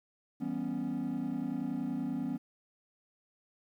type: chord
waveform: triangle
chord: C# half-diminished seventh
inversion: first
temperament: equal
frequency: 164.81 / 196 / 246.9 / 277.2 Hz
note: E3 / G3 / B3 / C#4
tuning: 0 / 0 / 0 / 0 cents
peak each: -39 / -38 / -33 / -34 dBFS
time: 0.4-2.38 s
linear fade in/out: 20 ms
effects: tanh soft clip ceiling -25 dBFS + 11-bit